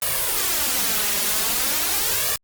white noise with flanger, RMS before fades -22 dBFS, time 0.02-2.36 s, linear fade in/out 2 ms, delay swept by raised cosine 1.7 to 4.9 ms, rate 0.43 Hz, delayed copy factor +0.8, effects Opus 32 kbps

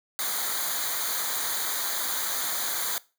white noise with comb filter, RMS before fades -29 dBFS, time 0.19-2.98 s, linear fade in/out 0 ms, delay 0.37 ms, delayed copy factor -0.85, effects noise-tail reverb RT60 0.3 s tail -20 dB re dry

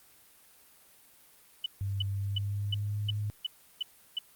sine tone bursts, 2983 Hz, F#7, 13 cents sharp, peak -28 dBFS, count 8, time 1.64-4.188 s, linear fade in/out 5 ms, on 21 ms, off 340 ms
sine tone with pitch glide, 98.6 to 104.22 Hz, G2 to G#2, +11 to +7 cents, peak -30 dBFS, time 1.81-3.3 s, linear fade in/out 0 ms, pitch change +96 cents, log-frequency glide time 2.11-3.07 s
effects white hiss -59 dBFS RMS until 4.35 s + Opus 32 kbps

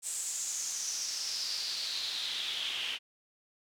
pink noise with band-pass filter sweep, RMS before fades -36 dBFS, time 0.02-2.99 s, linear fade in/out 50 ms, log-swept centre 8100 to 2900 Hz, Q 5.1, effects none

